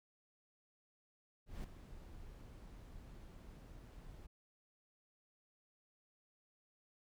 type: noise with ADSR envelope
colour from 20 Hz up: brown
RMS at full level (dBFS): -43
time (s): 1.46-4.27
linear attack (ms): 180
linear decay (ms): 6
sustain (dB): -11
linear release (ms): 12
effects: none